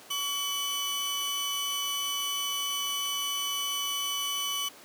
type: tone pair together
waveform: sawtooth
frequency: 1131.2 / 2999 Hz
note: C#6 / F#7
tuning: +35 / +23 cents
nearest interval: octave + perfect fourth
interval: 1688 cents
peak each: -32 / -27 dBFS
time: 0.1-4.69 s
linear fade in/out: 10 ms
effects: pink hiss -50 dBFS RMS until 4.84 s + high-pass 300 Hz 12 dB/octave